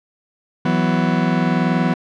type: chord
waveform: 40% pulse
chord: E suspended second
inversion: none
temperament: just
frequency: 164.81 / 185.42 / 247.2 Hz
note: E3 / F#3 / B3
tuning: 0 / +4 / +2 cents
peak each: -19 dBFS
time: 0.65-1.94 s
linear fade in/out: 5 ms
effects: low-pass 3000 Hz 12 dB/octave